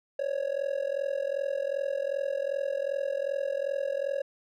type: tone with amplitude modulation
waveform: triangle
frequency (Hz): 554.4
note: C#5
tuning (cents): 0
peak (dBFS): -22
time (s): 0.19-4.22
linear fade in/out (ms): 5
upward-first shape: sine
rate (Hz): 42.6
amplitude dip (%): 90
effects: none